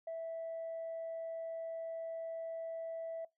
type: tone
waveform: sine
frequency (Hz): 657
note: E5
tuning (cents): -6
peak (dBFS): -37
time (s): 0.07-3.25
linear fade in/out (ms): 5
effects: noise-tail reverb RT60 0.2 s tail -24 dB re dry + tanh soft clip ceiling -36 dBFS